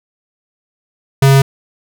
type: tone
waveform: square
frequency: 136.4 Hz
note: C#3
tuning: 28 cents flat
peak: -6 dBFS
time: 1.22-1.42 s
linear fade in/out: 5 ms
effects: none